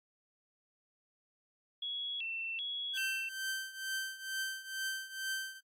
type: tone with vibrato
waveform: sine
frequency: 2999 Hz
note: F#7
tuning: 23 cents sharp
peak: -36 dBFS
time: 1.82-3.29 s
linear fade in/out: 5 ms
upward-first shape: square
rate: 1.3 Hz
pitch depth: 190 cents each way
type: tone with tremolo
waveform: sawtooth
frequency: 1555 Hz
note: G6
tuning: 14 cents flat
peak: -30 dBFS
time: 2.93-5.61 s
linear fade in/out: 50 ms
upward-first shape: triangle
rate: 2.2 Hz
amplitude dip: 85%
effects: AAC 48 kbps